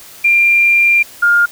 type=tone pair in turn; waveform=sine; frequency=2385 / 1412.4 Hz; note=D7 / F6; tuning=+26 / +19 cents; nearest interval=major sixth; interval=907 cents; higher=first; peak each=-7 dBFS; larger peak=neither; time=0.24-1.03 / 1.22-1.46 s; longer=first; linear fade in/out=10 ms; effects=white hiss -37 dBFS RMS until 1.51 s